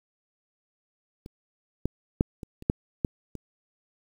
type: clicks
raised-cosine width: 3 ms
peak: -28 / -13 / -7 / -24 / -29 / -8 / -11 / -24 dBFS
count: 8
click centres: 1.261 / 1.856 / 2.209 / 2.432 / 2.624 / 2.699 / 3.048 / 3.353 s
effects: 8-bit